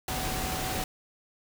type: tone in noise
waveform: sine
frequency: 751 Hz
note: F#5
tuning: 26 cents sharp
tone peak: -37 dBFS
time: 0.08-0.84 s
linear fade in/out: 2 ms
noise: pink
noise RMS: -32 dBFS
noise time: 0.08-0.84 s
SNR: -8 dB
effects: none

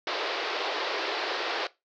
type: band-pass noise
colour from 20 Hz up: pink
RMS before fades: -31 dBFS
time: 0.07-1.67 s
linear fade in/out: 2 ms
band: 350 to 4900 Hz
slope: 48 dB/octave
effects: noise-tail reverb RT60 0.2 s tail -18 dB re dry

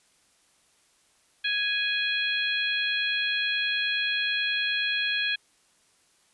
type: harmonic tone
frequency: 830.6 Hz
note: G#5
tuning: in tune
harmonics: 2 / 3 / 4 / 5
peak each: -29 / -29 / -29 / -35 dBFS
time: 1.44-5.36 s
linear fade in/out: 10 ms
effects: white hiss -64 dBFS RMS until 6.33 s + resampled to 24000 Hz

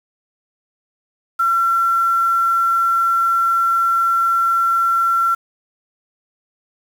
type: tone with quantisation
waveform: sine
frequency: 1358 Hz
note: F6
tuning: 49 cents flat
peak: -13 dBFS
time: 1.39-5.35 s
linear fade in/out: 10 ms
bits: 6
effects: none

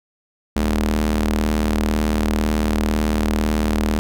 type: ring-modulated tone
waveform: sawtooth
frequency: 78 Hz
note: D#2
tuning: 5 cents sharp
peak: -10 dBFS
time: 0.56-3.99 s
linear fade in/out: 0 ms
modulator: 137 Hz
effects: none

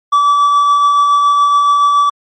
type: tone with tremolo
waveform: triangle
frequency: 1153 Hz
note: D6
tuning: 32 cents flat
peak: -4 dBFS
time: 0.12-2.1 s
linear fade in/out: 10 ms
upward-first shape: triangle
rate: 7.1 Hz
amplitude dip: 30%
effects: MP3 32 kbps

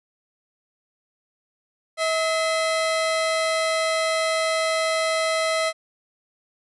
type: tone pair together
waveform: 30% pulse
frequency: 642.9 / 2041 Hz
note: E5 / C7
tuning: -43 / -44 cents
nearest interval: octave + minor sixth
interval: 1999 cents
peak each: -19 / -24 dBFS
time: 1.97-5.73 s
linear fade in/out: 50 ms
effects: resampled to 24000 Hz

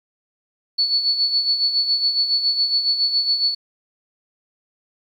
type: tone with tremolo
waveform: sine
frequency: 4435 Hz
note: C#8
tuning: in tune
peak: -14 dBFS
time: 0.78-3.55 s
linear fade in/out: 10 ms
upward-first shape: sine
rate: 7.2 Hz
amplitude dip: 60%
effects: 9-bit

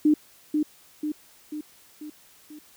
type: tone with echo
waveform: sine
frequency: 302.3 Hz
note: D#4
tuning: 50 cents flat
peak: -15 dBFS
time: 0.05-0.14 s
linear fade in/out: 5 ms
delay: 490 ms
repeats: 5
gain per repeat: -5 dB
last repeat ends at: 2.59 s
effects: white hiss -55 dBFS RMS until 2.76 s

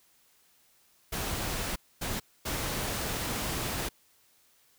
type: noise bursts at uneven times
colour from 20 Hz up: pink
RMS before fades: -33 dBFS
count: 3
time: 1.12-1.76 / 2.01-2.2 / 2.45-3.89 s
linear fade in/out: 10 ms
effects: white hiss -65 dBFS RMS until 4.78 s

